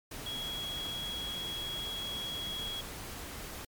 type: tone in noise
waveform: sine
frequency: 3322 Hz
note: G#7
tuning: in tune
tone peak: -36 dBFS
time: 0.26-2.81 s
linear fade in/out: 5 ms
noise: pink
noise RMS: -43 dBFS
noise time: 0.11-3.65 s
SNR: +4 dB
effects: MP3 96 kbps